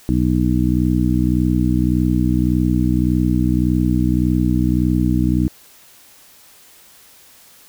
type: harmonic tone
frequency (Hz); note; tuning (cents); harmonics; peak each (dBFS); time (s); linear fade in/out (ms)
61.74; B1; 0; 1 / 2 / 3 / 4 / 5; -20 / -20 / -20 / -20 / -20; 0.09-5.48; 0
effects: white hiss -47 dBFS RMS until 7.68 s